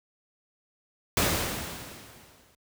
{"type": "noise with exponential decay", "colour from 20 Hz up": "pink", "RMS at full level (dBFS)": -22, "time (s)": [1.17, 2.55], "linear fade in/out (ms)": 2, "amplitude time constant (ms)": 300, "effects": ["high-pass 60 Hz 12 dB/octave"]}